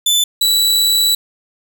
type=tone pair in turn; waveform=sawtooth; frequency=3512 / 3942 Hz; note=A7 / B7; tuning=-4 / -4 cents; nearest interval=major second; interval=200 cents; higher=second; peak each=-8 dBFS; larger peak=neither; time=0.06-0.24 / 0.41-1.15 s; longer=second; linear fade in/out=5 ms; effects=none